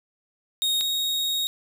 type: tone pair in turn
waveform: 40% pulse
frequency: 3729 / 3757 Hz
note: A#7 / A#7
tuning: 0 / +13 cents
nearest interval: unison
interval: 13 cents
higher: second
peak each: -20 / -22 dBFS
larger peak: first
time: 0.62-0.81 / 0.81-1.47 s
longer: second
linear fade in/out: 0 ms
effects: none